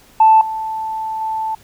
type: tone with level steps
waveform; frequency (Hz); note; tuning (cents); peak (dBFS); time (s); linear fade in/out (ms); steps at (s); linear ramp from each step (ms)
sine; 880; A5; 0; -5 / -20 / -18; 0.2-1.55; 5; 0.41 / 1.21; 2
effects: tanh soft clip ceiling -1 dBFS + pink hiss -48 dBFS RMS until 1.63 s